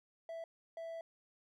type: tone bursts at uneven times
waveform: triangle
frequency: 660 Hz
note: E5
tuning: 2 cents sharp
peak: -40 dBFS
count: 2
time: 0.29-0.44 / 0.77-1.01 s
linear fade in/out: 2 ms
effects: none